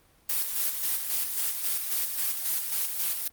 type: noise with tremolo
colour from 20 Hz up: blue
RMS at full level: -27 dBFS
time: 0.29-3.28 s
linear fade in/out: 5 ms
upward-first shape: square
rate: 3.7 Hz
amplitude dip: 45%
effects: pink hiss -62 dBFS RMS until 3.32 s + Opus 32 kbps